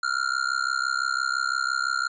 square tone with amplitude modulation, 1400 Hz, F6, 4 cents sharp, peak -20 dBFS, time 0.03-2.08 s, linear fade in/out 5 ms, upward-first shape sine, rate 65.9 Hz, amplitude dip 100%, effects resampled to 16000 Hz

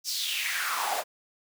pink noise with high-pass filter sweep, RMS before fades -30 dBFS, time 0.04-1.04 s, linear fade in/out 50 ms, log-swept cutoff 5500 to 600 Hz, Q 4, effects none

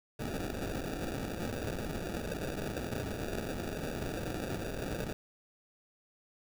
blue noise with sample-and-hold, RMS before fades -37 dBFS, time 0.19-5.13 s, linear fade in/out 5 ms, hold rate 1050 Hz, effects none

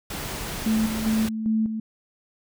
pink noise, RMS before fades -32 dBFS, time 0.1-1.29 s, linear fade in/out 5 ms
sine tone with tremolo, 220 Hz, A3, in tune, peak -19 dBFS, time 0.66-1.8 s, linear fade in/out 5 ms, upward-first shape square, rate 2.5 Hz, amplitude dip 55%
effects none

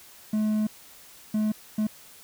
triangle tone bursts at uneven times, 214.3 Hz, A3, 45 cents flat, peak -20 dBFS, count 3, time 0.33-0.67 / 1.34-1.52 / 1.78-1.87 s, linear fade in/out 5 ms, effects white hiss -50 dBFS RMS until 2.23 s

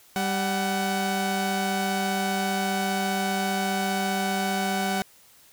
sawtooth tone pair together, 196 / 749 Hz, G3 / F#5, 0 / +21 cents, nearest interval octave + major seventh, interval 2321 cents, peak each -23 dBFS, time 0.16-5.02 s, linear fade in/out 0 ms, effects white hiss -55 dBFS RMS until 5.52 s

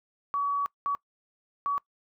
sine tone bursts at uneven times, 1134 Hz, C#6, 39 cents sharp, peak -25 dBFS, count 3, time 0.34-0.66 / 0.86-0.95 / 1.66-1.78 s, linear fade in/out 0 ms, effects noise-tail reverb RT60 0.1 s tail -23 dB re dry

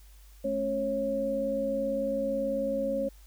sine tone cluster, 215.8 / 274 / 547 Hz, A3 / C#4 / C#5, -33 / -20 / -23 cents, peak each -35 / -35 / -28 dBFS, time 0.44-3.09 s, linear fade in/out 10 ms, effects added 50 Hz sine -50 dBFS peak until 3.26 s + white hiss -61 dBFS RMS until 3.26 s

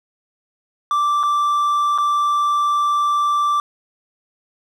triangle tone with dropouts, 1172 Hz, D6, 4 cents flat, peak -13 dBFS, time 0.91-3.6 s, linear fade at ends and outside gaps 1 ms, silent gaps 1.231-1.235 / 1.978-1.984 s, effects none

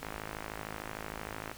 click train, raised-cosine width 0.5 ms, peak -23 dBFS, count 80, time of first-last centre 0.03-1.515 s, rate 53.2 Hz, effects pink hiss -49 dBFS RMS until 1.57 s

